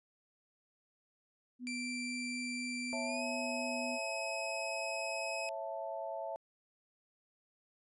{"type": "tone with vibrato", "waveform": "sine", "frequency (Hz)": 246.9, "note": "B3", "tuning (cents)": 0, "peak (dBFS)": -40, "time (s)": [1.59, 3.99], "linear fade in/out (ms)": 50, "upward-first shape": "triangle", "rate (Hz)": 4, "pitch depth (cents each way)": 11}
{"type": "tone with pitch glide", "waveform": "sawtooth", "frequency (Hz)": [2349, 2547], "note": ["D7", "D#7"], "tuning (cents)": [0, 40], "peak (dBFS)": -36, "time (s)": [1.67, 5.49], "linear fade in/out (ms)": 0, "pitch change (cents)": 140, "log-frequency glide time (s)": [3.04, 3.24]}
{"type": "chord", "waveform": "sine", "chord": "A major", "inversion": "first", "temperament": "just", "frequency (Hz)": [550, 660, 880], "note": ["C#5", "E5", "A5"], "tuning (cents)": [-14, 2, 0], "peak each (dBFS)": [-44, -40, -44], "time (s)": [2.93, 6.36], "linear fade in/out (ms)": 0}
{"effects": ["resampled to 24000 Hz"]}